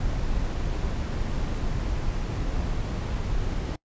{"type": "noise", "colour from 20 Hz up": "brown", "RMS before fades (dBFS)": -27, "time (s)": [0, 3.76], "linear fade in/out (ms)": 5, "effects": ["noise-tail reverb RT60 0.1 s tail -23 dB re dry", "resampled to 16000 Hz"]}